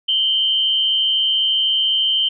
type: tone pair together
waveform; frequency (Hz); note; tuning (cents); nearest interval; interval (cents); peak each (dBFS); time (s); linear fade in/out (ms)
sine; 2900 / 3114; F#7 / G7; -35 / -12; minor second; 123; -23 / -15; 0.08-2.29; 10
effects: none